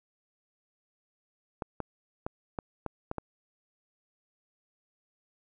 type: clicks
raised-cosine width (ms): 1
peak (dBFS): -19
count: 7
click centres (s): 1.622 / 1.803 / 2.265 / 2.588 / 2.863 / 3.114 / 3.183
effects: none